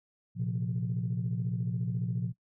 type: chord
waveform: sine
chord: Bb suspended second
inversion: none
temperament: equal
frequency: 116.54 / 130.81 / 174.61 Hz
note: Bb2 / C3 / F3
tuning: 0 / 0 / 0 cents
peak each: -32 / -34 / -33 dBFS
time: 0.35-2.33 s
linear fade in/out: 50 ms
effects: noise-tail reverb RT60 0.1 s tail -20 dB re dry + tanh soft clip ceiling -22 dBFS